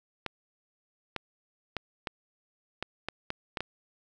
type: clicks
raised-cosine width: 0.3 ms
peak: -16 dBFS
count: 9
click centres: 0.263 / 1.163 / 1.767 / 2.072 / 2.826 / 3.086 / 3.304 / 3.572 / 3.606 s
effects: none